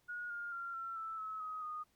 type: tone with pitch steps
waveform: sine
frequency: 1445 / 1412.8 / 1381.3 / 1350.6 / 1320.5 / 1291.1 / 1262.3 / 1234.2 Hz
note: F#6 / F6 / F6 / E6 / E6 / E6 / D#6 / D#6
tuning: -41 / +20 / -19 / +42 / +3 / -36 / +25 / -14 cents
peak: -40 dBFS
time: 0.08-1.84 s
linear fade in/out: 20 ms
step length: 220 ms
effects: pink hiss -75 dBFS RMS until 1.95 s